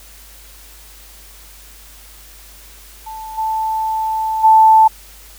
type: tone with level steps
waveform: sine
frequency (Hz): 880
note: A5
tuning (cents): 0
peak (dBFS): -27 / -16 / -5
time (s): 3.06-4.88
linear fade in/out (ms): 10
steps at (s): 3.37 / 4.43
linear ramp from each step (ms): 20
effects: added 50 Hz sine -42 dBFS peak until 5.38 s + white hiss -42 dBFS RMS until 5.38 s